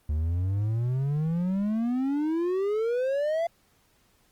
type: exponential sweep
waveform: triangle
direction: up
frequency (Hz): 73.42 to 687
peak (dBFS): -22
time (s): 0.09-3.47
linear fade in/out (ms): 5
effects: pink hiss -65 dBFS RMS until 4.31 s + Opus 32 kbps